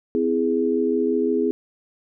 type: chord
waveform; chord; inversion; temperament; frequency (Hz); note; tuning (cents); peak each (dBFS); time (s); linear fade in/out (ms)
sine; C augmented; none; equal with one note detuned; 255.8 / 329.6 / 415.3; C4 / E4 / G#4; -39 / 0 / 0; -23 / -24 / -21; 0.15-1.51; 0
effects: none